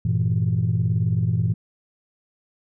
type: chord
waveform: sine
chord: E diminished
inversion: first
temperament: equal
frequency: 98 / 116.54 / 164.81 Hz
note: G2 / Bb2 / E3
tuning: 0 / 0 / 0 cents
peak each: -23 / -20 / -23 dBFS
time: 0.05-1.54 s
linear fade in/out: 5 ms
effects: tanh soft clip ceiling -12 dBFS